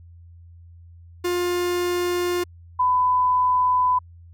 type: tone pair in turn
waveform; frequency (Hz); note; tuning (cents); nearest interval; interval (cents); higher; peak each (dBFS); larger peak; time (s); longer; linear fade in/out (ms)
45% pulse / sine; 354.1 / 1001.5; F4 / B5; +24 / +24; octave + tritone; 1800; second; -21 / -16; second; 1.24-2.44 / 2.79-3.99; neither; 10
effects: added 85 Hz sine -43 dBFS peak until 4.33 s